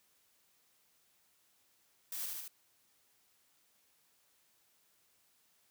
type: noise with echo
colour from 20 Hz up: blue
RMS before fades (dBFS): -41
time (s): 2.12-2.26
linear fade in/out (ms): 2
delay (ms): 73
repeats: 3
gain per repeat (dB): -2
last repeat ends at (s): 2.479
effects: white hiss -72 dBFS RMS until 5.7 s + high-pass 60 Hz 12 dB/octave